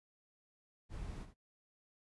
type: noise with echo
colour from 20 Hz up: brown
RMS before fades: -45 dBFS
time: 0.89-1.27 s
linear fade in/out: 50 ms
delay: 74 ms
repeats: 1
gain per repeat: -10 dB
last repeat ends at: 1.344 s
effects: noise-tail reverb RT60 0.1 s tail -18 dB re dry + resampled to 24000 Hz